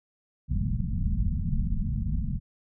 pink low-pass noise, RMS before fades -27 dBFS, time 0.48-2.4 s, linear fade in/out 50 ms, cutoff 230 Hz, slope 96 dB/octave, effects none

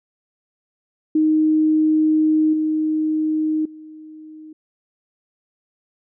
sine tone with level steps, 311.1 Hz, D#4, in tune, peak -13 / -17 / -36 dBFS, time 1.15-4.53 s, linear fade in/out 5 ms, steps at 2.53 / 3.65 s, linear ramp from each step 5 ms, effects none

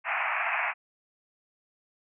white band-pass noise, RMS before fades -29 dBFS, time 0.04-0.74 s, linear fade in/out 50 ms, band 650 to 2600 Hz, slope 96 dB/octave, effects none

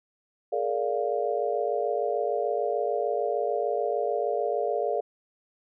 sine chord, Bb dominant seventh, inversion third, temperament just, 419.5 / 466.2 / 582.7 / 699.2 Hz, Ab4 / Bb4 / D5 / F5, +17 / 0 / -14 / +2 cents, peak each -30 dBFS, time 0.52-5.01 s, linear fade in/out 10 ms, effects none

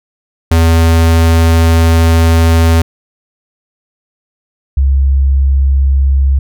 square / sine tone pair in turn, 82.41 / 67.83 Hz, E2 / C#2, 0 / -37 cents, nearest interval minor third, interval 337 cents, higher first, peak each -6 dBFS, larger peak neither, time 0.51-2.82 / 4.77-6.39 s, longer first, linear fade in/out 5 ms, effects none

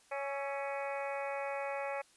harmonic tone with a mistuned harmonic, 278.4 Hz, C#4, 8 cents sharp, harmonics 2 / 3 / 4 / 5 / 6 / 7 / 8 / 9, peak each -38 / -41 / -47 / -48 / -50 / -48 / -47 / -48 dBFS, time 0.11-2.02 s, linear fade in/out 10 ms, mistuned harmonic 5, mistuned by -57 cents, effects white hiss -65 dBFS RMS until 2.16 s + resampled to 24000 Hz

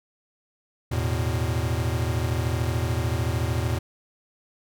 square chord, E suspended fourth, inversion none, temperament equal, 82.41 / 110 / 123.47 Hz, E2 / A2 / B2, 0 / 0 / 0 cents, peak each -28 / -28 / -29 dBFS, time 0.91-3.79 s, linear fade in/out 10 ms, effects none

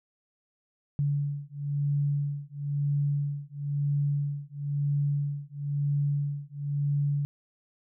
sine beating tone pair, 143 / 144 Hz, D3 / D3, -46 / -34 cents, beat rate 1 Hz, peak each -29 dBFS, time 0.99-7.25 s, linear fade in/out 0 ms, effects none

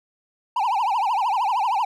triangle tone with vibrato, 880 Hz, A5, in tune, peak -17 dBFS, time 0.56-1.85 s, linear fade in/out 5 ms, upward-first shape triangle, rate 13 Hz, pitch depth 280 cents each way, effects none

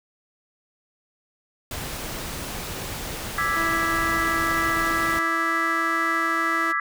pink noise, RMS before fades -32 dBFS, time 1.71-5.19 s, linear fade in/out 2 ms
sine chord, E dominant seventh, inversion third, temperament equal, 1174.7 / 1318.5 / 1661.2 / 1975.5 Hz, D6 / E6 / G#6 / B6, 0 / 0 / 0 / 0 cents, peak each -27 dBFS, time 3.38-6.8 s, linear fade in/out 2 ms
sawtooth tone, 329.6 Hz, E4, in tune, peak -25 dBFS, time 3.55-6.73 s, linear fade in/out 20 ms
effects none

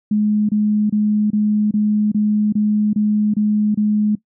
sine tone bursts, 210.6 Hz, G#3, 24 cents sharp, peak -13 dBFS, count 10, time 0.11-4.153 s, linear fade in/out 5 ms, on 380 ms, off 27 ms, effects noise-tail reverb RT60 0.1 s tail -19 dB re dry

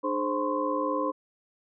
sine tone cluster, 299.2 / 420.4 / 524 / 1024 / 1084 Hz, D4 / G#4 / C5 / C6 / C#6, +32 / +21 / +2 / -38 / -39 cents, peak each -31 / -36 / -30 / -31 / -34 dBFS, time 0.03-1.12 s, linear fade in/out 20 ms, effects none

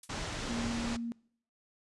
violet noise with exponential decay, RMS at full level -37 dBFS, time 0.03-0.12 s, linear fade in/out 5 ms, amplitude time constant 19 ms
pink low-pass noise, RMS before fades -38 dBFS, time 0.09-0.97 s, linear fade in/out 10 ms, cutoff 7400 Hz, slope 24 dB/octave
sine tone, 233.7 Hz, A#3, 5 cents sharp, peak -34 dBFS, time 0.49-1.12 s, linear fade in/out 0 ms
effects noise-tail reverb RT60 0.6 s tail -23 dB re dry + resampled to 24000 Hz

